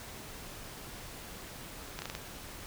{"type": "slowing click train", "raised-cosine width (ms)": 0.2, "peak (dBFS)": -20, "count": 5, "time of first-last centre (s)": [1.99, 2.151], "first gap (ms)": 30, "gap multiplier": 1.2, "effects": ["pink hiss -46 dBFS RMS until 2.66 s"]}